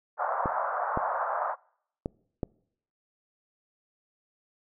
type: band-pass noise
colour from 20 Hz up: pink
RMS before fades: -30 dBFS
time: 0.17-1.56 s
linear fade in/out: 50 ms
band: 600 to 1400 Hz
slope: 48 dB/octave
type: clicks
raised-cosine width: 2 ms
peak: -16 dBFS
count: 4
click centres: 0.458 / 0.974 / 2.059 / 2.432 s
effects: noise-tail reverb RT60 0.7 s tail -26 dB re dry